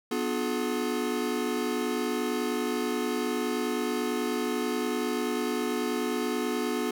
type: chord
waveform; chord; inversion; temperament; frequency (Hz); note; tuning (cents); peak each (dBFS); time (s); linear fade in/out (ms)
square; B diminished seventh; none; just; 246.9 / 296.3 / 355.6 / 426.7; B3 / D4 / F4 / Ab4; 0 / +15 / +31 / +47; -32 / -36 / -34 / -33; 0.11-6.91; 5
effects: none